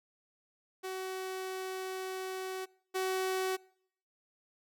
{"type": "tone pair in turn", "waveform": "sawtooth", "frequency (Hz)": [376.2, 376.2], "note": ["F#4", "F#4"], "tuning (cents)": [29, 29], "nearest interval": "unison", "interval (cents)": 0, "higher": "neither", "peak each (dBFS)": [-33, -27], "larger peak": "second", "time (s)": [[0.83, 2.66], [2.94, 3.57]], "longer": "first", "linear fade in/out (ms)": 20, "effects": ["noise-tail reverb RT60 0.7 s tail -25 dB re dry"]}